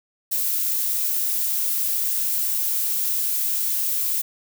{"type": "noise", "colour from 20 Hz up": "violet", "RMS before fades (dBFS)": -23, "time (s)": [0.31, 4.22], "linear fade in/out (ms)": 10, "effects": []}